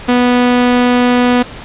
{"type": "tone", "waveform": "sawtooth", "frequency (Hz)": 246, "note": "B3", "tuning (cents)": -7, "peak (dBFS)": -4, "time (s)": [0.08, 1.43], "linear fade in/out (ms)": 10, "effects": ["pink hiss -30 dBFS RMS until 1.64 s", "resampled to 8000 Hz"]}